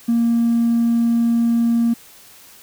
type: tone with hard clipping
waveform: sine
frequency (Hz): 233.1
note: A#3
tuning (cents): 0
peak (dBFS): -14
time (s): 0.08-1.94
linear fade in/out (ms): 10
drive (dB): 1
effects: white hiss -45 dBFS RMS until 2.62 s